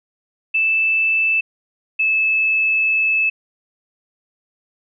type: tone pair in turn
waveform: sine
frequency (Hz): 2637 / 2611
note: E7 / E7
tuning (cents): 0 / -17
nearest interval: unison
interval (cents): 17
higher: first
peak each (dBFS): -14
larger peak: neither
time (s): 0.54-1.41 / 1.99-3.3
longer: second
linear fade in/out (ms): 10
effects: none